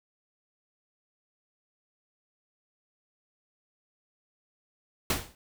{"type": "noise with exponential decay", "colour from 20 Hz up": "pink", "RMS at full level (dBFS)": -23, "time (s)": [5.1, 5.35], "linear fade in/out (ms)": 2, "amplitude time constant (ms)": 54, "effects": []}